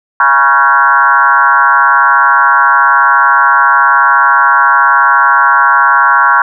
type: tone with frequency modulation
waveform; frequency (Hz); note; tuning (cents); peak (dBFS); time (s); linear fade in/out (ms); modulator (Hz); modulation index
sine; 1244.5; D#6; 0; -4; 0.2-6.42; 2; 139; 2.5
effects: none